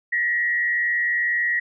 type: tone with frequency modulation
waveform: sine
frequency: 1909 Hz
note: A#6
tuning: 41 cents sharp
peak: -19 dBFS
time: 0.12-1.6 s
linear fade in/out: 10 ms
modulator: 120 Hz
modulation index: 0.53
effects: none